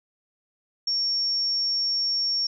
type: tone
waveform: sine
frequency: 5500 Hz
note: F8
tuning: 27 cents flat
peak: -22 dBFS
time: 0.87-2.47 s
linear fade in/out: 5 ms
effects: none